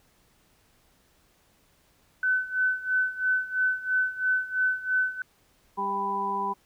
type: tone with tremolo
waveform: sine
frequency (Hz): 1512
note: F#6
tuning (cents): +37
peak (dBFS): -20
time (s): 2.23-5.22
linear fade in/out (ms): 2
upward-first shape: sine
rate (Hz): 3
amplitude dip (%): 85
type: harmonic tone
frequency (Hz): 198.3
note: G3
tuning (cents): +20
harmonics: 1 / 2 / 4 / 5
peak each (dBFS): -38 / -36 / -34 / -27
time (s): 5.77-6.54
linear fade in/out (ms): 20
effects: pink hiss -64 dBFS RMS until 6.65 s